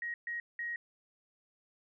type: tone bursts at uneven times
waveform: sine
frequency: 1887 Hz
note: A#6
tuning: 21 cents sharp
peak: -35 dBFS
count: 3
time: 0.02-0.14 / 0.27-0.4 / 0.59-0.76 s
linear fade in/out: 2 ms
effects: none